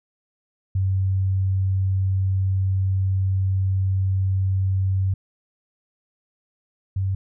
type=tone pair in turn; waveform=sine; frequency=95.4 / 96.06 Hz; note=G2 / G2; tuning=-47 / -35 cents; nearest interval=unison; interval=12 cents; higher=second; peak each=-18 / -20 dBFS; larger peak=first; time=0.75-5.14 / 6.96-7.15 s; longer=first; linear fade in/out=5 ms; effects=none